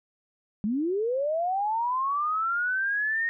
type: linear sweep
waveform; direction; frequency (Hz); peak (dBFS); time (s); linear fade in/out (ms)
sine; up; 196 to 1864.7; -24; 0.64-3.29; 0
effects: none